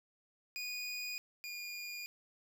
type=tone pair in turn; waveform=25% pulse; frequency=2465 / 2427 Hz; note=D#7 / D#7; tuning=-17 / -44 cents; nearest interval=unison; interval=27 cents; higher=first; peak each=-35 / -38 dBFS; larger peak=first; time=0.56-1.18 / 1.44-2.06 s; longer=neither; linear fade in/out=0 ms; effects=12-bit